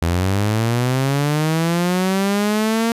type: linear sweep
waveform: sawtooth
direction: up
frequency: 81.9 to 231.9 Hz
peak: -12 dBFS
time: 0.02-2.92 s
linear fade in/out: 0 ms
effects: resampled to 32000 Hz